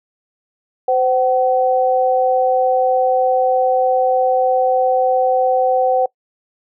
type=tone pair together; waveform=sine; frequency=515 / 758.2 Hz; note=C5 / F#5; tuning=-28 / +42 cents; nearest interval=perfect fifth; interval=670 cents; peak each=-15 dBFS; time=0.88-6.06 s; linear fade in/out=5 ms; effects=noise-tail reverb RT60 0.1 s tail -23 dB re dry